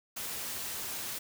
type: noise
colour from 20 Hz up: white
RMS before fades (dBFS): -38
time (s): 0.16-1.19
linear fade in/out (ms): 10
effects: none